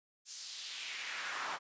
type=noise with high-pass filter sweep; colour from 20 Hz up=brown; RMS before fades=-42 dBFS; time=0.25-1.59 s; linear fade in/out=50 ms; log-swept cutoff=6400 to 1000 Hz; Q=1.8; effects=resampled to 16000 Hz